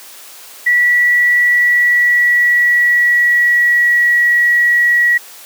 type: tone with pitch glide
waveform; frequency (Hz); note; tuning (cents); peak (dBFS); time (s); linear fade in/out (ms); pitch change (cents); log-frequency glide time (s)
sine; 1946 to 1922.5; B6 to B6; -26 to -47; -8; 0.66-5.18; 10; -21; 1.44-4.25
effects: white hiss -36 dBFS RMS until 5.45 s + high-pass 400 Hz 12 dB/octave